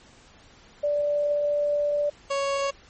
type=tone pair in turn; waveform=sine / 30% pulse; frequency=585 / 555.1 Hz; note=D5 / C#5; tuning=-7 / +2 cents; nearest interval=minor second; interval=91 cents; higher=first; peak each=-21 dBFS; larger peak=neither; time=0.83-2.1 / 2.3-2.71 s; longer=first; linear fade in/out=10 ms; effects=pink hiss -53 dBFS RMS until 2.89 s + MP3 32 kbps